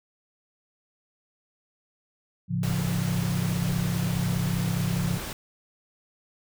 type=chord; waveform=sine; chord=A augmented; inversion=none; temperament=equal with one note detuned; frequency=110 / 139.64 / 174.61 Hz; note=A2 / C#3 / E#3; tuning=0 / +13 / 0 cents; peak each=-30 / -29 / -27 dBFS; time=2.48-5.2 s; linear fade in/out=50 ms
type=noise; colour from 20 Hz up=pink; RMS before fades=-35 dBFS; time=2.63-5.33 s; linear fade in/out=2 ms
effects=none